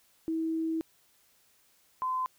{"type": "tone pair in turn", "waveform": "sine", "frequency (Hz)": [323.3, 1026.4], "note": ["E4", "C6"], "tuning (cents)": [-34, -34], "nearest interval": "octave + minor sixth", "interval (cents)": 2000, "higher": "second", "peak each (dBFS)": -28, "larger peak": "neither", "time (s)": [[0.28, 0.81], [2.02, 2.26]], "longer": "first", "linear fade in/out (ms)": 0, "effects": ["white hiss -66 dBFS RMS until 2.38 s"]}